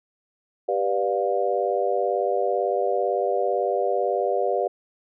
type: chord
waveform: sine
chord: G dominant seventh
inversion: none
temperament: just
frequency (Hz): 392 / 490 / 588 / 705.6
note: G4 / B4 / D5 / F5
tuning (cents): 0 / -14 / +2 / +18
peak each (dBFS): -26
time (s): 0.68-4.68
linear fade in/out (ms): 10
effects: none